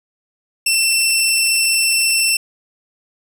15% pulse tone, 2689 Hz, E7, 34 cents sharp, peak -6 dBFS, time 0.66-2.37 s, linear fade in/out 5 ms, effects none

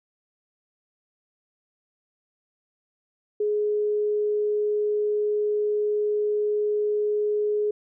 sine tone, 419.2 Hz, G#4, 16 cents sharp, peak -21 dBFS, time 3.4-7.71 s, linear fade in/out 5 ms, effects none

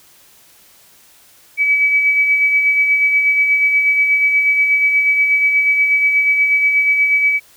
sine tone with tremolo, 2286 Hz, D7, 47 cents flat, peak -9 dBFS, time 1.57-7.4 s, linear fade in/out 50 ms, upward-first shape sine, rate 8.3 Hz, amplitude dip 40%, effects white hiss -48 dBFS RMS until 7.56 s

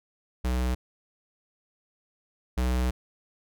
square tone pair in turn, 62.5 / 62.5 Hz, B1 / B1, +21 / +21 cents, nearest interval unison, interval 0 cents, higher neither, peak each -25 / -24 dBFS, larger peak second, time 0.44-0.75 / 2.57-2.91 s, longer second, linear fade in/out 10 ms, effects none

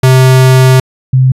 square / sine tone pair in turn, 130 / 130 Hz, C3 / C3, -11 / -11 cents, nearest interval unison, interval 0 cents, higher neither, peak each -3 dBFS, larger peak neither, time 0.03-0.8 / 1.13-1.32 s, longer first, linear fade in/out 5 ms, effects resampled to 32000 Hz

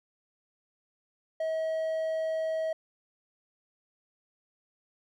triangle tone, 640 Hz, D#5, 49 cents sharp, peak -26 dBFS, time 1.4-2.73 s, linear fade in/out 5 ms, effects none

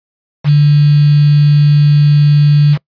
sine tone with quantisation, 146.83 Hz, D3, in tune, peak -4 dBFS, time 0.44-2.78 s, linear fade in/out 50 ms, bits 4, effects noise-tail reverb RT60 0.1 s tail -24 dB re dry + resampled to 11025 Hz

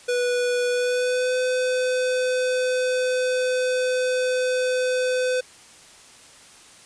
square tone with pitch glide, 491.1 to 506.4 Hz, B4 to B4, -10 to +43 cents, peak -21 dBFS, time 0.08-5.41 s, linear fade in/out 10 ms, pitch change +53 cents, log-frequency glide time 0.7-1.37 s, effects white hiss -48 dBFS RMS until 6.85 s + resampled to 22050 Hz

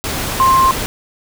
sine tone in noise, 1055 Hz, C6, 14 cents sharp, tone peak -8 dBFS, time 0.4-0.71 s, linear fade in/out 0 ms, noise pink, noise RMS -21 dBFS, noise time 0.04-0.86 s, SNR +10 dB, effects none

